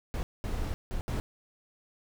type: noise bursts at uneven times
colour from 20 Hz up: brown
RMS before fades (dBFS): -32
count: 4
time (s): 0.14-0.23 / 0.44-0.74 / 0.91-1.01 / 1.08-1.2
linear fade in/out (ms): 0
effects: none